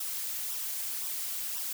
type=noise with flanger; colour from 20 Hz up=blue; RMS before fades=-35 dBFS; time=0-1.73 s; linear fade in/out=5 ms; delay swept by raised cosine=0.44 to 4.84 ms; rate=1.9 Hz; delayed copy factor=-0.6; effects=none